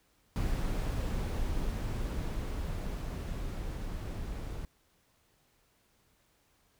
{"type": "noise with level ramp", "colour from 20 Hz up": "brown", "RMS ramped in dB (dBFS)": [-31, -39], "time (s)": [0.36, 4.65], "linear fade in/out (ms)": 0, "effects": ["pink hiss -70 dBFS RMS until 6.79 s"]}